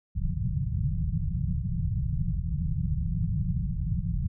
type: low-pass noise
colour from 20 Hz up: white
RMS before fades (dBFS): -28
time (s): 0.15-4.28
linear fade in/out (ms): 20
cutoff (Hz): 180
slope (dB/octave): 96
effects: none